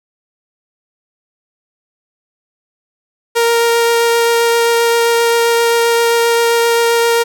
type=tone with vibrato; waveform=sawtooth; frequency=466.2 Hz; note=A#4; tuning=in tune; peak=-6 dBFS; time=3.35-7.24 s; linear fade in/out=20 ms; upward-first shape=triangle; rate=7.6 Hz; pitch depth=9 cents each way; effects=none